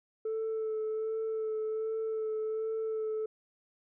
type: tone with vibrato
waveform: sine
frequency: 439.1 Hz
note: A4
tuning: 4 cents flat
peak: -29 dBFS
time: 0.25-3.26 s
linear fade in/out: 5 ms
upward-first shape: sine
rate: 1.3 Hz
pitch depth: 17 cents each way
effects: tanh soft clip ceiling -29 dBFS